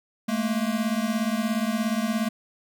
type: beating tone pair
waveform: square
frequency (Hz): 213.1 / 230.1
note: G#3 / A#3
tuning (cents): +45 / -22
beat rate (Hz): 17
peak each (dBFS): -27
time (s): 0.28-2.29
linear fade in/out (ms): 10
effects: none